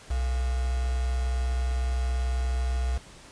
sine tone with quantisation, 63 Hz, B1, 35 cents sharp, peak -24 dBFS, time 0.1-2.98 s, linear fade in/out 10 ms, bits 6, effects pink hiss -49 dBFS RMS until 3.31 s + resampled to 22050 Hz

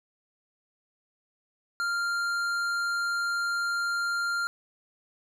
triangle tone with tanh clipping, 1394 Hz, F6, 4 cents flat, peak -28 dBFS, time 1.8-4.47 s, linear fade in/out 0 ms, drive 16 dB, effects none

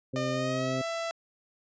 harmonic tone, 130.81 Hz, C3, in tune, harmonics 1 / 2 / 3 / 4, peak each -34 / -33 / -39 / -38 dBFS, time 0.13-0.82 s, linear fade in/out 10 ms
sawtooth tone with pitch glide, 607 to 665.8 Hz, D#5 to E5, -43 to +17 cents, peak -27 dBFS, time 0.16-1.11 s, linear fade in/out 0 ms, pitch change +160 cents, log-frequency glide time 0.31-0.86 s
effects resampled to 16000 Hz

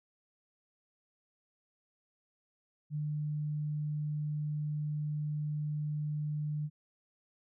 sine tone, 150 Hz, D3, 37 cents sharp, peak -32 dBFS, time 2.9-6.7 s, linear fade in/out 50 ms, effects none

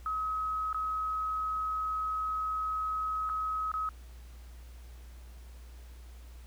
sine tone with dropouts, 1275 Hz, D#6, 42 cents sharp, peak -30 dBFS, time 0.06-3.89 s, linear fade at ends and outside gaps 1 ms, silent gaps 0.729-0.745 / 3.292-3.297 / 3.717-3.739 s, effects added 60 Hz sine -46 dBFS peak until 6.46 s + pink hiss -60 dBFS RMS until 6.46 s

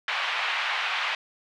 white band-pass noise, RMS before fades -28 dBFS, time 0.08-1.15 s, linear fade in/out 2 ms, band 770 to 3100 Hz, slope 24 dB/octave, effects none

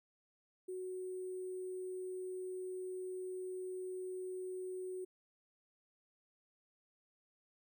sine tone with sample-and-hold, 370 Hz, F#4, in tune, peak -40 dBFS, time 0.68-5.05 s, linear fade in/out 10 ms, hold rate 8820 Hz, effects none

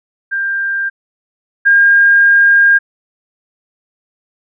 sine tone pair in turn, 1590 / 1613.1 Hz, G6 / G6, +24 / +49 cents, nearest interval unison, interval 25 cents, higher second, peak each -14 / -5 dBFS, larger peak second, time 0.31-0.9 / 1.65-2.79 s, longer second, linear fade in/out 20 ms, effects none

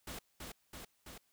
pink noise with echo, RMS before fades -45 dBFS, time 0.07-0.19 s, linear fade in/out 5 ms, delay 330 ms, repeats 3, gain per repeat -2 dB, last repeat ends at 1.18 s, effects white hiss -75 dBFS RMS until 1.32 s

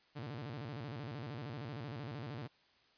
sawtooth tone with vibrato, 129.9 Hz, C3, 12 cents flat, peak -38 dBFS, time 0.15-2.48 s, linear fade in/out 20 ms, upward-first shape square, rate 13 Hz, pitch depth 220 cents each way, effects white hiss -69 dBFS RMS until 2.97 s + resampled to 11025 Hz

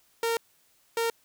sawtooth tone bursts at uneven times, 460.4 Hz, A#4, 22 cents flat, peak -21 dBFS, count 2, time 0.23-0.37 / 0.97-1.1 s, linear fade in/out 2 ms, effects white hiss -65 dBFS RMS until 1.24 s

